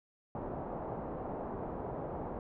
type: low-pass noise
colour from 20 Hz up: white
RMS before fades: -40 dBFS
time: 0.35-2.39 s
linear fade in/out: 2 ms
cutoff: 830 Hz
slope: 24 dB/octave
effects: none